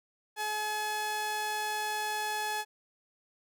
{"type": "tone pair together", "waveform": "sawtooth", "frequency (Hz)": [425, 850], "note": ["G#4", "G#5"], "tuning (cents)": [40, 40], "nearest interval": "octave", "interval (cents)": 1200, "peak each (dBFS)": [-38, -27], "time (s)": [0.36, 2.65], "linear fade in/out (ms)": 50, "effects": []}